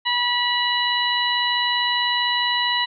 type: harmonic tone with a mistuned harmonic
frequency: 973 Hz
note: B5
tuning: 26 cents flat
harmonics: 1 / 2 / 3 / 4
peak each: -24 / -24 / -24 / -24 dBFS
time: 0.05-2.86 s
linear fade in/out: 20 ms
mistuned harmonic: 4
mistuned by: +29 cents
effects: none